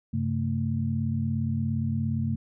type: tone cluster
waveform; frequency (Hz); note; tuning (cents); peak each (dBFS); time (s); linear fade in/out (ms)
sine; 97.2 / 134.4 / 223.2; G2 / C3 / A3; -14 / +47 / +25; -29; 0.13-2.36; 10
effects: none

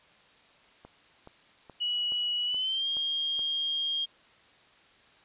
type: click train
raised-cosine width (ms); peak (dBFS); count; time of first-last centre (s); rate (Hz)
1; -33; 7; 0.85-3.392; 2.36
type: tone with pitch glide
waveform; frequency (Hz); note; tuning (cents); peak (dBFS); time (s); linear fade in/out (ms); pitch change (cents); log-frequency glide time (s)
sine; 2926 to 3228; F#7 to G#7; -20 to -50; -27; 1.8-4.06; 20; +170; 2.45-2.88
effects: white hiss -59 dBFS RMS until 5.24 s + resampled to 8000 Hz

